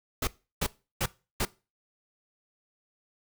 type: noise bursts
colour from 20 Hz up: pink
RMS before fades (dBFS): -28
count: 4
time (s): 0.22-1.452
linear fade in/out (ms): 5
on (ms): 53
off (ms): 340
effects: noise-tail reverb RT60 0.3 s tail -20 dB re dry

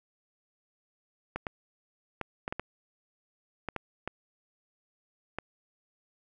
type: clicks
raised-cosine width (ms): 0.5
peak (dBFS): -18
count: 10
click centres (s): 1.36 / 1.468 / 2.213 / 2.479 / 2.525 / 2.596 / 3.687 / 3.763 / 4.076 / 5.386
effects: none

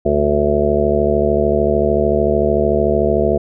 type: harmonic tone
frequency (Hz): 73.42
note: D2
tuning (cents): 0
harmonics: 1 / 2 / 3 / 5 / 6 / 7 / 8 / 9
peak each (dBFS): -22 / -25 / -21 / -18 / -19 / -22 / -26 / -18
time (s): 0.05-3.38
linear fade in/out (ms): 10
effects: none

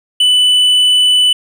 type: tone with hard clipping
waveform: sine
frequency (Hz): 2987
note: F#7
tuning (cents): +16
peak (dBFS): -8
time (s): 0.2-1.33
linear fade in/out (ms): 5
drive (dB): 4
effects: none

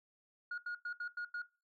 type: tone bursts at uneven times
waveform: sine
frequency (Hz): 1437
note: F6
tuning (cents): +49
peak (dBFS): -35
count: 6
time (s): 0.51-0.58 / 0.66-0.75 / 0.85-0.93 / 1-1.08 / 1.17-1.25 / 1.34-1.42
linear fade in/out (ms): 5
effects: noise-tail reverb RT60 0.3 s tail -20 dB re dry + tanh soft clip ceiling -36 dBFS

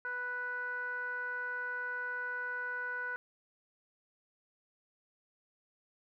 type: tone with low-pass filter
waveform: 15% pulse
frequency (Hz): 493.9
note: B4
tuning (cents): 0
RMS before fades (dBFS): -38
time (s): 0.05-3.16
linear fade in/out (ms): 0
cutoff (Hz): 1500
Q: 6.3
effects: none

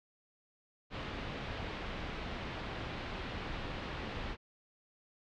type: low-pass noise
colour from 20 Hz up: pink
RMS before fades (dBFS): -41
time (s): 0.9-4.37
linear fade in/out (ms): 50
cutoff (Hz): 3700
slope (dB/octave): 24
effects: none

